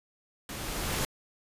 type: noise with level ramp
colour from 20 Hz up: pink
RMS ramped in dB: -39 to -29 dBFS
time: 0.49-1.05 s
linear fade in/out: 2 ms
effects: resampled to 32000 Hz